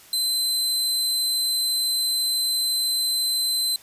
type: tone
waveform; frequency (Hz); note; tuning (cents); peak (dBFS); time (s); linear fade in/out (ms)
sawtooth; 4063; B7; +48; -18; 0.13-3.76; 2
effects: white hiss -49 dBFS RMS until 3.82 s + resampled to 32000 Hz